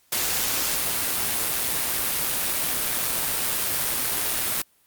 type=noise with amplitude modulation; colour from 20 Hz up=white; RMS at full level=-23 dBFS; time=0.12-4.62 s; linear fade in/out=5 ms; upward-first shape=sine; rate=120 Hz; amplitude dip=35%; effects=white hiss -62 dBFS RMS until 4.86 s + Opus 48 kbps